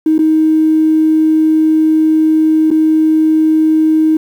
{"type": "tone with dropouts", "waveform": "triangle", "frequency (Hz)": 314.4, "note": "D#4", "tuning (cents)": 18, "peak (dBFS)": -3, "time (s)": [0.06, 4.17], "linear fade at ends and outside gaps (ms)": 5, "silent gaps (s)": [[0.181, 0.19], [2.705, 2.712]], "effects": ["tanh soft clip ceiling -5 dBFS", "7-bit"]}